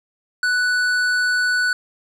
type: tone with hard clipping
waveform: sine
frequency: 1484 Hz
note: F#6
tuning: 5 cents sharp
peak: -18 dBFS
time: 0.43-1.73 s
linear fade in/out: 2 ms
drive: 10 dB
effects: none